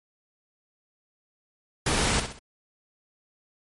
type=noise with echo; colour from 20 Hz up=pink; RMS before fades=-24 dBFS; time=1.86-2.2 s; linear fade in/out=5 ms; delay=64 ms; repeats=3; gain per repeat=-8 dB; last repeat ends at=2.392 s; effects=MP3 48 kbps

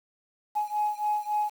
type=beating tone pair; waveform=sine; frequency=839 / 842.6 Hz; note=G#5 / G#5; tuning=+17 / +25 cents; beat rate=3.6 Hz; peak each=-27 / -28 dBFS; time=0.55-1.5 s; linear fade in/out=20 ms; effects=tanh soft clip ceiling -19 dBFS + 8-bit

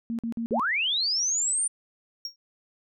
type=tone bursts; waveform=sine; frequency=230.6 Hz; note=A#3; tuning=19 cents flat; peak=-27 dBFS; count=4; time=0.1-0.596 s; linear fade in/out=0 ms; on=88 ms; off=48 ms
type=linear sweep; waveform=sine; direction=up; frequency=336.4 to 9250 Hz; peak=-23 dBFS; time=0.51-1.68 s; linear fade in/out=10 ms
type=tone with exponential decay; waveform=triangle; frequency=5570 Hz; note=F8; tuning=5 cents flat; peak=-26 dBFS; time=2.25-2.36 s; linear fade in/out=2 ms; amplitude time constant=23 ms
effects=none

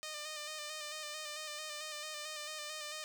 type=tone with vibrato; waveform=5% pulse; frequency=607 Hz; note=D#5; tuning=43 cents flat; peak=-30 dBFS; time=0.03-3.04 s; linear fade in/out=0 ms; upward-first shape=square; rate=4.5 Hz; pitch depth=29 cents each way; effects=none

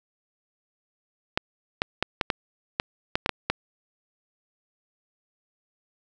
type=clicks; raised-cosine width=0.3 ms; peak=-6 dBFS; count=10; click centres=1.375 / 1.819 / 2.026 / 2.212 / 2.302 / 2.799 / 3.155 / 3.261 / 3.293 / 3.5 s; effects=none

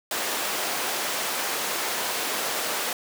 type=high-pass noise; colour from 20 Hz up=pink; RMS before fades=-28 dBFS; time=0.11-2.93 s; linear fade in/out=2 ms; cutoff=480 Hz; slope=12 dB/octave; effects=none

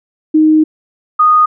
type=tone pair in turn; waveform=sine; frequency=311.1 / 1236.5 Hz; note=D#4 / D#6; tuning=0 / -11 cents; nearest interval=2 octaves; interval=2389 cents; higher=second; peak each=-5 dBFS; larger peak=neither; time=0.34-0.64 / 1.19-1.46 s; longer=first; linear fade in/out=10 ms; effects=none

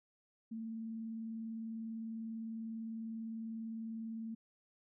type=tone with vibrato; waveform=sine; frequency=224.4 Hz; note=A3; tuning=34 cents sharp; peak=-40 dBFS; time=0.51-4.35 s; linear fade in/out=10 ms; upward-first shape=sine; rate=20 Hz; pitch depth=30 cents each way; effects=none

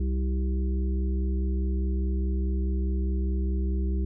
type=harmonic tone; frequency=64.8 Hz; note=C2; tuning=16 cents flat; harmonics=1 / 3 / 5 / 6; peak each=-24 / -34 / -38 / -40 dBFS; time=0-4.05 s; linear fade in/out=5 ms; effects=none

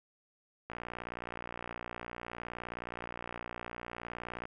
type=click train; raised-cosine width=0.5 ms; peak=-25 dBFS; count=224; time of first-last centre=0.7-4.454 s; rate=59.4 Hz; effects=none

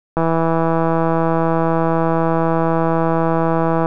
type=click train; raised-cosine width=1 ms; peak=-4 dBFS; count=606; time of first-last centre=0.17-3.859 s; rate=164 Hz; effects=none

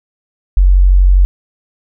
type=tone; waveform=sine; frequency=46.23 Hz; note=F#1; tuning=1 cent flat; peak=-4 dBFS; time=0.57-1.25 s; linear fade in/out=0 ms; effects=none

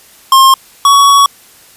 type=tone pair in turn; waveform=square; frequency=1067 / 1122 Hz; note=C6 / C#6; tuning=+34 / +21 cents; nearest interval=minor second; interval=87 cents; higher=second; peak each=-3 / -4 dBFS; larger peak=first; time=0.32-0.54 / 0.85-1.26 s; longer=second; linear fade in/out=2 ms; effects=white hiss -41 dBFS RMS until 1.76 s + resampled to 32000 Hz

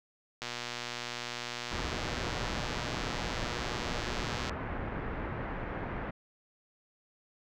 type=click train; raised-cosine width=0.2 ms; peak=-19 dBFS; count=490; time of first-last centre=0.42-4.495 s; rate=120 Hz
type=low-pass noise; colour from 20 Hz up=pink; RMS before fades=-37 dBFS; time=1.71-6.11 s; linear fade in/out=10 ms; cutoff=2000 Hz; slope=24 dB/octave
effects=none

